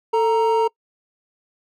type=tone pair together; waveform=triangle; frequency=444.3 / 932.3 Hz; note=A4 / A#5; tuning=+17 / 0 cents; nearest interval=octave + minor second; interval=1283 cents; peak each=-15 / -17 dBFS; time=0.13-0.68 s; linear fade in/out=10 ms; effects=noise-tail reverb RT60 0.1 s tail -25 dB re dry